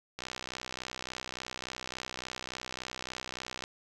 click train, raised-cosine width 0.2 ms, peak -20 dBFS, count 220, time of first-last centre 0.19-3.639 s, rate 63.5 Hz, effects none

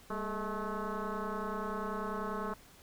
sine tone with frequency modulation, 441.1 Hz, A4, 4 cents sharp, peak -33 dBFS, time 0.1-2.54 s, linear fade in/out 5 ms, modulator 213 Hz, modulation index 4.4, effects tanh soft clip ceiling -29 dBFS + pink hiss -58 dBFS RMS until 2.82 s

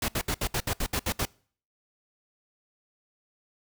pink noise bursts, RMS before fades -28 dBFS, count 10, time 0.02-1.254 s, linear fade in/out 5 ms, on 64 ms, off 66 ms, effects noise-tail reverb RT60 0.5 s tail -25 dB re dry

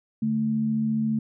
sine tone pair together, 145.44 / 220 Hz, D3 / A3, -16 / 0 cents, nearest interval perfect fifth, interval 716 cents, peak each -31 / -22 dBFS, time 0.22-1.19 s, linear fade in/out 5 ms, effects none

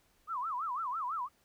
sine tone with vibrato, 1145 Hz, D6, 44 cents flat, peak -33 dBFS, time 0.27-1.29 s, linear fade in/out 50 ms, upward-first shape sine, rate 6 Hz, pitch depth 290 cents each way, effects pink hiss -70 dBFS RMS until 1.44 s

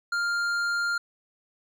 sine tone with hard clipping, 1400 Hz, F6, 4 cents sharp, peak -26 dBFS, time 0.12-0.98 s, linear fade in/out 5 ms, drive 9 dB, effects none

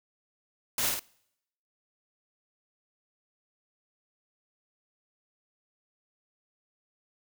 white noise with echo, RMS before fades -29 dBFS, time 0.78-0.89 s, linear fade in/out 2 ms, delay 52 ms, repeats 2, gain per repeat -3 dB, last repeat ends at 0.994 s, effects noise-tail reverb RT60 0.8 s tail -25 dB re dry

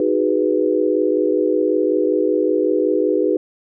sine chord, G# minor seventh, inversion second, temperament equal, 311.1 / 370 / 415.3 / 493.9 Hz, D#4 / F#4 / G#4 / B4, 0 / 0 / 0 / 0 cents, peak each -20 dBFS, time 0-3.37 s, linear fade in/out 2 ms, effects none

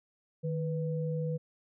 sine tone pair together, 155.56 / 494.4 Hz, D#3 / B4, 0 / +2 cents, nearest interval octave + minor sixth, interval 2002 cents, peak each -31 / -36 dBFS, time 0.43-1.38 s, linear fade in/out 20 ms, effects none

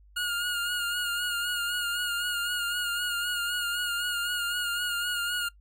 25% pulse tone with vibrato, 1427 Hz, F6, 37 cents sharp, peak -24 dBFS, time 0.16-5.49 s, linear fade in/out 10 ms, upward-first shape sine, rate 3.9 Hz, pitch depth 33 cents each way, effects noise-tail reverb RT60 0.1 s tail -20 dB re dry + added 50 Hz sine -53 dBFS peak until 5.6 s

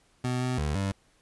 25% pulse tone with pitch steps, 125.4 / 126.7 / 74.3 / 97.9 Hz, B2 / B2 / D2 / G2, +27 / +45 / +21 / -2 cents, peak -23 dBFS, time 0.24-0.92 s, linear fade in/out 5 ms, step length 170 ms, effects pink hiss -65 dBFS RMS until 1.21 s + resampled to 24000 Hz

